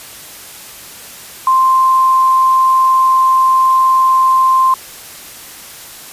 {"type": "tone", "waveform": "sine", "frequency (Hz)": 1046.5, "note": "C6", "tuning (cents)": 0, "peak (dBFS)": -7, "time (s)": [1.47, 4.74], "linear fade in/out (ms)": 2, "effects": ["white hiss -33 dBFS RMS until 6.12 s", "resampled to 32000 Hz"]}